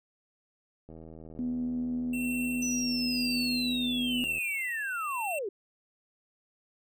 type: click train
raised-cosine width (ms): 2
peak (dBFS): -34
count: 281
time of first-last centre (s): 0.89-4.381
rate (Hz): 80.2
type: tone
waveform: sine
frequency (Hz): 246.9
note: B3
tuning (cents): 0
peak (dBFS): -29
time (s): 1.39-4.24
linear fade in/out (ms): 0
type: tone with tremolo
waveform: square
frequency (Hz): 2705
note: E7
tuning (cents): +44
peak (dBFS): -34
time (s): 2.13-5.39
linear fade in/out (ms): 5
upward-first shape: sine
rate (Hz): 1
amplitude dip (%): 60
type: linear sweep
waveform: sine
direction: down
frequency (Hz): 6030 to 365.2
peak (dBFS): -31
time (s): 2.62-5.49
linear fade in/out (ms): 5
effects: none